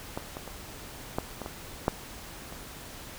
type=clicks; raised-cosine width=1 ms; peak=-18 / -23 / -25 / -13 / -21 / -22 / -9 / -29 dBFS; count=8; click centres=0.175 / 0.369 / 0.477 / 1.185 / 1.417 / 1.461 / 1.881 / 2.525 s; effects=pink hiss -44 dBFS RMS until 3.18 s